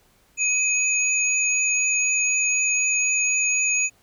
sine tone pair together, 2523 / 6752 Hz, D#7 / G#8, +23 / +28 cents, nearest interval octave + perfect fourth, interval 1705 cents, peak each -21 / -22 dBFS, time 0.37-3.9 s, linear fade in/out 50 ms, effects pink hiss -60 dBFS RMS until 4.02 s

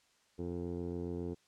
15% pulse tone with low-pass filter, 87.31 Hz, F2, in tune, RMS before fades -39 dBFS, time 0.38-1.35 s, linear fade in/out 20 ms, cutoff 460 Hz, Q 3.1, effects white hiss -70 dBFS RMS until 1.47 s + low-pass 7000 Hz 12 dB/octave

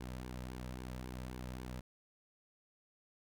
sawtooth tone with flanger, 62.8 Hz, B1, 30 cents sharp, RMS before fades -45 dBFS, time 0-1.81 s, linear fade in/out 10 ms, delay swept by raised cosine 1.5 to 2.8 ms, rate 3.7 Hz, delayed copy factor -0.55, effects none

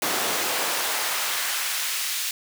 pink noise with high-pass filter sweep, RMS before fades -26 dBFS, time 0.02-2.31 s, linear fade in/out 2 ms, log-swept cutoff 330 to 2800 Hz, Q 0.71, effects none

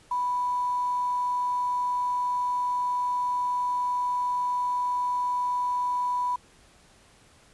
sine tone with quantisation, 987 Hz, B5, 1 cent flat, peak -24 dBFS, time 0.11-6.36 s, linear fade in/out 5 ms, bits 8, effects pink hiss -57 dBFS RMS until 7.53 s + resampled to 24000 Hz

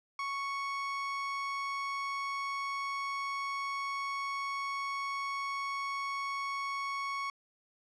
30% pulse tone, 1108.7 Hz, C#6, in tune, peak -31 dBFS, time 0.19-7.3 s, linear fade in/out 2 ms, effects low-pass 5000 Hz 12 dB/octave

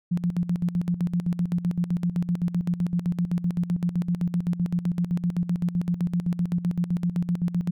sine tone with tremolo, 174.61 Hz, F3, in tune, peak -20 dBFS, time 0.11-7.71 s, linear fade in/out 10 ms, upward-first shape square, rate 7.8 Hz, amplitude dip 75%, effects none

